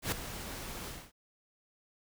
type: noise with ADSR envelope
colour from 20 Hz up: pink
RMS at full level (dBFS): -30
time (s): 0.02-1.12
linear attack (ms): 100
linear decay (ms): 5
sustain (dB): -12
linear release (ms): 250
effects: none